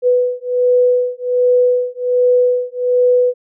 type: beating tone pair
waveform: sine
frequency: 494.9 / 496.2 Hz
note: B4 / B4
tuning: +4 / +8 cents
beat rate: 1.3 Hz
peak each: -14 dBFS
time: 0.02-3.34 s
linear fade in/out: 50 ms
effects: none